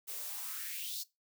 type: noise with high-pass filter sweep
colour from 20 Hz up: blue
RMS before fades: -41 dBFS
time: 0.07-1.04 s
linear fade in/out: 20 ms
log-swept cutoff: 370 to 4900 Hz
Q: 4.1
effects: noise-tail reverb RT60 0.2 s tail -19 dB re dry